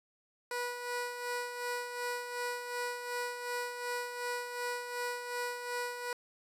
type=tone with tremolo; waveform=15% pulse; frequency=488.1 Hz; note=B4; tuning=20 cents flat; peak=-27 dBFS; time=0.51-6.13 s; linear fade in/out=2 ms; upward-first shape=sine; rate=2.7 Hz; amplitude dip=55%; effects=resampled to 32000 Hz